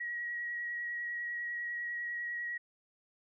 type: tone with vibrato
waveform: sine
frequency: 1908 Hz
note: A#6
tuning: 40 cents sharp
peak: -35 dBFS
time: 0-2.58 s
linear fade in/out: 10 ms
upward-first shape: triangle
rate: 10 Hz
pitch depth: 17 cents each way
effects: none